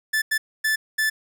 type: tone bursts at uneven times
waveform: 45% pulse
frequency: 1749 Hz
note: A6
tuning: 11 cents flat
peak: -19 dBFS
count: 4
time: 0.13-0.22 / 0.31-0.38 / 0.64-0.76 / 0.98-1.1 s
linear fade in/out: 10 ms
effects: none